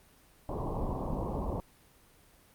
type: low-pass noise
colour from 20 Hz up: pink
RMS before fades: -34 dBFS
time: 0.49-1.6 s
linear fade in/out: 0 ms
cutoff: 1100 Hz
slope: 96 dB/octave
effects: pink hiss -61 dBFS RMS until 2.54 s + Opus 32 kbps